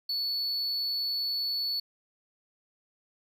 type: tone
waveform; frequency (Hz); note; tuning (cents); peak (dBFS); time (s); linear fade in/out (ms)
triangle; 4435; C#8; 0; -27; 0.09-1.8; 5
effects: 11-bit